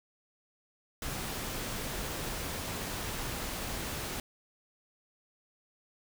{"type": "noise", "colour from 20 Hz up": "pink", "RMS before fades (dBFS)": -37, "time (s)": [1.02, 4.2], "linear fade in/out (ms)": 2, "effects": []}